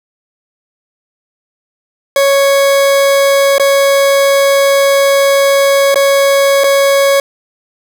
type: tone with dropouts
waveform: 40% pulse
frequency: 554.4 Hz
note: C#5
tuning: in tune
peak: -6 dBFS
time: 2.16-7.2 s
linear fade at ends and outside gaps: 2 ms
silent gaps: 3.582-3.597 / 5.944-5.957 / 6.637-6.641 s
effects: none